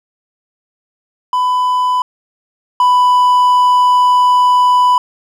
triangle tone pair in turn, 1000 / 993.1 Hz, B5 / B5, +21 / +9 cents, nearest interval unison, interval 12 cents, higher first, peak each -9 / -5 dBFS, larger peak second, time 1.33-2.02 / 2.8-4.98 s, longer second, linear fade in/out 2 ms, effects none

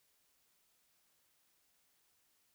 silence, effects white hiss -75 dBFS RMS until 2.54 s

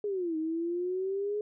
sine exponential two-way sweep, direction down then up, 422.8 to 312.6 to 422.8 Hz, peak -29 dBFS, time 0.04-1.41 s, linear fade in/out 2 ms, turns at 0.37 s, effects none

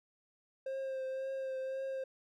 triangle tone with vibrato, 530 Hz, C5, 22 cents sharp, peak -34 dBFS, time 0.66-2.04 s, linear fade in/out 5 ms, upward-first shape triangle, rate 1.9 Hz, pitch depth 24 cents each way, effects none

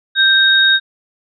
sine tone pair together, 1572 / 3741 Hz, G6 / A#7, +4 / +5 cents, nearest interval octave + minor third, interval 1501 cents, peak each -11 dBFS, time 0.15-0.8 s, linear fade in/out 50 ms, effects none

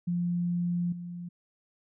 sine tone with level steps, 174.61 Hz, F3, in tune, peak -26 / -36 dBFS, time 0.07-1.29 s, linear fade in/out 10 ms, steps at 0.92 s, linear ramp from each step 5 ms, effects none

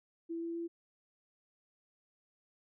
sine tone with pitch steps, 332.9 / 335.2 / 337.5 Hz, E4 / E4 / E4, +17 / +29 / +41 cents, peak -36 dBFS, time 0.29-0.68 s, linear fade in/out 20 ms, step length 130 ms, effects none

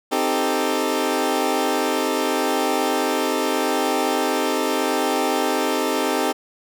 20% pulse chord, A half-diminished seventh, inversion first, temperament equal, 261.6 / 311.1 / 392 / 440 Hz, C4 / Eb4 / G4 / A4, 0 / 0 / 0 / 0 cents, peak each -20 dBFS, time 0.11-6.33 s, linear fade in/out 20 ms, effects none

